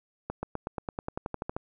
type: accelerating click train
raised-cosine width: 1 ms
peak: -18 dBFS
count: 14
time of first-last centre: 0.3-1.565 s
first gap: 130 ms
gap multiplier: 0.95
effects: none